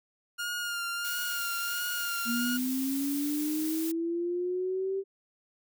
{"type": "tone with vibrato", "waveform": "sawtooth", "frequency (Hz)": 1413, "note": "F6", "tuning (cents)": 20, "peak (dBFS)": -28, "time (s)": [0.38, 2.58], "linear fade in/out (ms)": 20, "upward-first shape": "sine", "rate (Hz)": 1.5, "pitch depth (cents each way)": 29}
{"type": "noise", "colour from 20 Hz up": "blue", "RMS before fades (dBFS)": -38, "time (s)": [1.04, 3.92], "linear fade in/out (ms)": 10}
{"type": "linear sweep", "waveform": "sine", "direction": "up", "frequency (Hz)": [233.1, 392], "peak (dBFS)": -28, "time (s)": [2.25, 5.04], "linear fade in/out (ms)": 50}
{"effects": []}